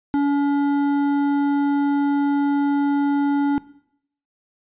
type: tone with hard clipping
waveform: sine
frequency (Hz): 284.3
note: C#4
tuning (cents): +44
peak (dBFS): -18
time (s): 0.14-3.58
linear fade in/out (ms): 0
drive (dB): 9
effects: noise-tail reverb RT60 0.7 s tail -19 dB re dry + resampled to 8000 Hz